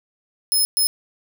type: tone bursts at uneven times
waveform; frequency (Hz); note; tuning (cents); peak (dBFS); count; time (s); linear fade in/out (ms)
5% pulse; 5170; E8; -34; -10; 2; 0.52-0.65 / 0.77-0.87; 0
effects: 7-bit